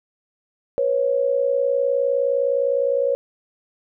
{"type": "tone pair together", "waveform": "sine", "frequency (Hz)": [488.2, 548], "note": ["B4", "C#5"], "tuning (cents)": [-20, -20], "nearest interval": "major second", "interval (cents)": 200, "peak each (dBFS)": [-21, -19], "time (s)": [0.78, 3.15], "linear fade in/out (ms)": 0, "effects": []}